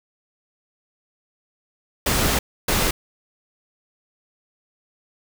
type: noise bursts at uneven times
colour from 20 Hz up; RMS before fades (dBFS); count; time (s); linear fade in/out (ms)
pink; -20; 2; 2.06-2.39 / 2.68-2.91; 5
effects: none